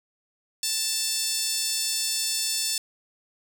15% pulse tone with high-pass filter, 887 Hz, A5, 14 cents sharp, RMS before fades -27 dBFS, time 0.63-2.78 s, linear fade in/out 2 ms, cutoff 5600 Hz, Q 5.8, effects none

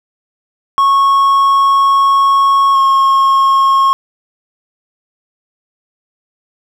triangle tone pair in turn, 1100 / 1084.2 Hz, C#6 / C#6, -14 / -39 cents, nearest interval unison, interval 25 cents, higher first, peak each -5 dBFS, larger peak neither, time 0.78-2.75 / 2.75-3.93 s, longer first, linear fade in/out 0 ms, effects none

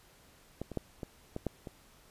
clicks, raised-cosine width 2 ms, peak -23 / -28 / -19 / -25 / -23 / -18 / -28 dBFS, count 7, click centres 0.616 / 0.717 / 0.773 / 1.032 / 1.364 / 1.467 / 1.672 s, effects pink hiss -61 dBFS RMS until 2.1 s + resampled to 32000 Hz

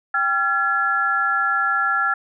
sine tone cluster, 787 / 1370 / 1696 Hz, G5 / F6 / G#6, +7 / -34 / +36 cents, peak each -27 / -19 / -22 dBFS, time 0.14-2.14 s, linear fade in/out 5 ms, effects none

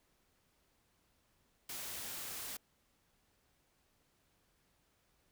white noise, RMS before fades -44 dBFS, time 1.69-2.57 s, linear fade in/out 5 ms, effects pink hiss -75 dBFS RMS until 5.31 s

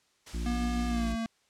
white noise, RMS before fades -45 dBFS, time 0.26-1.13 s, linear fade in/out 10 ms
harmonic tone, 58.27 Hz, A#1, in tune, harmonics 1 / 3 / 4 / 5 / 6, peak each -31 / -41 / -43 / -45 / -47 dBFS, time 0.33-1.16 s, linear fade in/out 20 ms
square tone with pitch glide, 240 to 227.2 Hz, B3 to A#3, -49 to -44 cents, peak -31 dBFS, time 0.46-1.26 s, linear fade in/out 0 ms, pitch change -95 cents, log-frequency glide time 0.88-1.09 s
effects white hiss -69 dBFS RMS until 1.49 s + low-pass 7000 Hz 12 dB/octave

